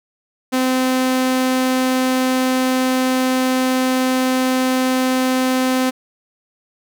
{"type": "tone", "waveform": "sawtooth", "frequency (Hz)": 257.7, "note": "C4", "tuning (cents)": -26, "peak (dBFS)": -11, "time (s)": [0.52, 5.91], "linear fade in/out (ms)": 20, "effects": []}